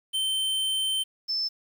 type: tone pair in turn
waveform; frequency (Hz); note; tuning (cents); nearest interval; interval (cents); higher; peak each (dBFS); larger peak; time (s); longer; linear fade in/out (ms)
square / sine; 3100 / 5276; G7 / E8; -20 / +1; major sixth; 921; second; -25; neither; 0.13-1.04 / 1.28-1.49; first; 20
effects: 9-bit